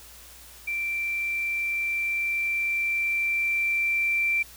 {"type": "tone with level ramp", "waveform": "sine", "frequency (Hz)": 2349, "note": "D7", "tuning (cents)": 0, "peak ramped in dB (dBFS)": [-26, -21], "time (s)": [0.67, 4.43], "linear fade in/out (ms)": 10, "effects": ["added 60 Hz sine -53 dBFS peak until 4.56 s", "white hiss -48 dBFS RMS until 4.56 s"]}